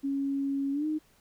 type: tone with pitch glide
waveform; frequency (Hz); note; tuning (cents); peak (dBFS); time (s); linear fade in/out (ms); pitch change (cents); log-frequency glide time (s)
sine; 276.4 to 308.5; C#4 to D#4; -5 to -15; -27; 0.03-0.99; 20; +190; 0.72-0.86
effects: pink hiss -64 dBFS RMS until 1.2 s